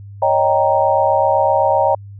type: chord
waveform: sine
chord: Eb dominant seventh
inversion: third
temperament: equal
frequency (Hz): 554.4 / 622.3 / 784 / 932.3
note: Db5 / Eb5 / G5 / Bb5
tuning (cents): 0 / 0 / 0 / 0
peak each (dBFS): -17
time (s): 0.22-1.95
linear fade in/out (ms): 5
effects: added 100 Hz sine -32 dBFS peak until 2.19 s